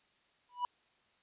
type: tone with exponential growth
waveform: triangle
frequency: 981 Hz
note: B5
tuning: 12 cents flat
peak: -26 dBFS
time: 0.49-0.65 s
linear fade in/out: 1 ms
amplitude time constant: 33 ms
effects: white hiss -71 dBFS RMS until 1.22 s + resampled to 8000 Hz